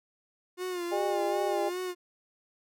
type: tone with vibrato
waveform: 45% pulse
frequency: 356.9 Hz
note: F4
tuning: 38 cents sharp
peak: -32 dBFS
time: 0.57-1.95 s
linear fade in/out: 50 ms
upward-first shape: sine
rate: 2.6 Hz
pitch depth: 57 cents each way
type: harmonic tone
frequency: 202.1 Hz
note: G#3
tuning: 47 cents flat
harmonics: 2 / 3 / 4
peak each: -32 / -32 / -32 dBFS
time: 0.91-1.7 s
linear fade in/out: 20 ms
effects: none